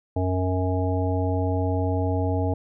harmonic tone, 92.2 Hz, F#2, 6 cents flat, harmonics 1 / 3 / 5 / 7 / 9, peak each -23 / -28 / -30 / -31 / -33 dBFS, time 0.16-2.54 s, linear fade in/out 5 ms, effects none

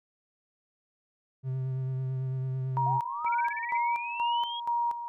triangle tone with vibrato, 130.81 Hz, C3, in tune, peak -27 dBFS, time 1.43-3.01 s, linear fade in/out 50 ms, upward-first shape triangle, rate 9 Hz, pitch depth 23 cents each way
sine tone with tremolo, 946 Hz, A#5, 25 cents sharp, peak -25 dBFS, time 2.77-5.08 s, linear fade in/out 0 ms, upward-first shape square, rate 2.1 Hz, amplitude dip 65%
sine linear sweep, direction up, 690 to 3322 Hz, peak -35 dBFS, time 2.86-4.6 s, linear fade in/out 5 ms
sine tone bursts, 2294 Hz, D7, 41 cents flat, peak -33 dBFS, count 9, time 3.26-3.774 s, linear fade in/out 5 ms, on 26 ms, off 35 ms
effects none

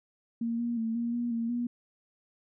sine tone with pitch steps, 231.8 / 236.8 / 225.4 / 235.2 / 239.1 / 230.6 / 240.6 Hz, A#3 / A#3 / A3 / A#3 / A#3 / A#3 / B3, -10 / +27 / +42 / +16 / +44 / -19 / -45 cents, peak -28 dBFS, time 0.41-1.67 s, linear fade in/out 5 ms, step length 180 ms, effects none

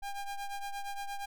square ring-modulated tone, 402.3 Hz, G4, 45 cents sharp, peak -34 dBFS, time 0.02-1.26 s, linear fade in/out 10 ms, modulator 398 Hz, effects none

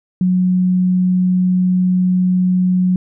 sine tone, 182.8 Hz, F#3, 21 cents flat, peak -11 dBFS, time 0.21-2.96 s, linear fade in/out 2 ms, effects none

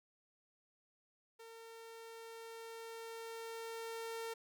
sawtooth tone with level ramp, 455.3 Hz, A#4, 41 cents flat, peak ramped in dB -49 to -37 dBFS, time 1.39-4.34 s, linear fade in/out 10 ms, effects none

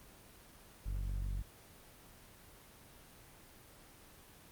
sawtooth tone with low-pass filter, 47.06 Hz, F#1, 30 cents sharp, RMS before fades -38 dBFS, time 0.85-1.43 s, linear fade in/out 20 ms, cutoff 120 Hz, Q 0.53, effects pink hiss -58 dBFS RMS until 4.51 s + Opus 24 kbps

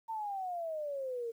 sine exponential sweep, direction down, 915 to 452.4 Hz, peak -35 dBFS, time 0.08-1.32 s, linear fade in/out 20 ms, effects 11-bit

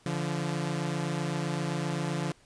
sawtooth tone pair together, 144.29 / 172 Hz, D3 / F3, -30 / -26 cents, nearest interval minor third, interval 304 cents, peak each -28 dBFS, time 0.06-2.32 s, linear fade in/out 2 ms, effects pink hiss -61 dBFS RMS until 2.45 s + resampled to 22050 Hz

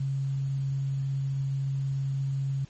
sine tone with quantisation, 136.3 Hz, C#3, 29 cents flat, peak -26 dBFS, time 0-2.65 s, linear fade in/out 5 ms, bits 9, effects pink hiss -58 dBFS RMS until 2.69 s + MP3 32 kbps

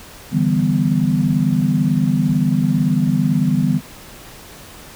sine chord, E minor seventh, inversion third, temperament equal, 146.83 / 164.81 / 196 / 246.9 Hz, D3 / E3 / G3 / B3, 0 / 0 / 0 / 0 cents, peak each -19 dBFS, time 0.31-3.81 s, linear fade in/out 50 ms, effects pink hiss -39 dBFS RMS until 4.95 s

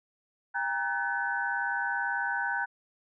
sine tone cluster, 801 / 939 / 1509 / 1722 Hz, G5 / A#5 / F#6 / A6, +37 / +12 / +34 / -38 cents, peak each -35 / -35 / -30 / -37 dBFS, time 0.54-2.66 s, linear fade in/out 20 ms, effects none

